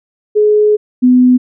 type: tone pair in turn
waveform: sine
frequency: 421.8 / 250.8 Hz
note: G#4 / B3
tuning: +27 / +27 cents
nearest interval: major sixth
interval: 900 cents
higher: first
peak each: -6 / -4 dBFS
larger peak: second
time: 0.35-0.77 / 1.02-1.38 s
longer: first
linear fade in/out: 20 ms
effects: none